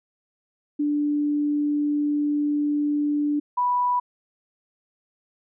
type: tone pair in turn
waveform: sine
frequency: 293.7 / 984.5 Hz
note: D4 / B5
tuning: 0 / -6 cents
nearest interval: octave + major sixth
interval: 2094 cents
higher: second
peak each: -20 / -19 dBFS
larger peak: second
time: 0.79-3.4 / 3.57-4 s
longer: first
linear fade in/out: 10 ms
effects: none